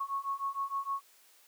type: beating tone pair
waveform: sine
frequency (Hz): 1099 / 1105.5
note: C#6 / C#6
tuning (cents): -15 / -5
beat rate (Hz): 6.5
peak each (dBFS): -36 / -35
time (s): 0-1.01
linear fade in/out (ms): 10
effects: white hiss -62 dBFS RMS until 1.47 s + high-pass 400 Hz 12 dB/octave